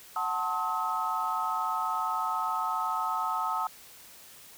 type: chord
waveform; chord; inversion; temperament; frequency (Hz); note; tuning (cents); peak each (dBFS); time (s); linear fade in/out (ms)
sine; F# diminished seventh; none; just; 740 / 888 / 1065.6 / 1278.7; F#5 / A5 / C6 / Eb6; 0 / +16 / +31 / +47; -35 / -32 / -36 / -30; 0.16-3.67; 2
effects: tanh soft clip ceiling -17 dBFS + white hiss -51 dBFS RMS until 4.57 s